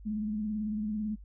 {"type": "tone with vibrato", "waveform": "sine", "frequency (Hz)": 212.8, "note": "G#3", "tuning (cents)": 42, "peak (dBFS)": -30, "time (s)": [0.05, 1.16], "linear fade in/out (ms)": 20, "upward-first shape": "sine", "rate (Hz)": 18, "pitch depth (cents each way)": 45, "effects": ["noise-tail reverb RT60 0.1 s tail -26 dB re dry", "added 50 Hz sine -46 dBFS peak until 1.24 s"]}